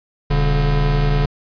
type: tone pair together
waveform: square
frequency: 40.02 / 143.2 Hz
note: D#1 / D3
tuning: +50 / -43 cents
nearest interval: octave + minor seventh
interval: 2207 cents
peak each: -17 / -18 dBFS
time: 0.3-1.26 s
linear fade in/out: 10 ms
effects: resampled to 11025 Hz